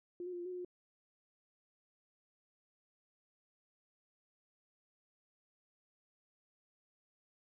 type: tone with pitch steps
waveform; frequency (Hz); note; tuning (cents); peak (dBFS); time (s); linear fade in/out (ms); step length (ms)
sine; 352 / 362.9 / 351.8 / 348.2 / 366.1 / 360.3 / 357.8; F4 / F#4 / F4 / F4 / F#4 / F#4 / F4; +14 / -34 / +13 / -5 / -18 / -46 / +42; -40; 0.2-0.648; 2; 64
effects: none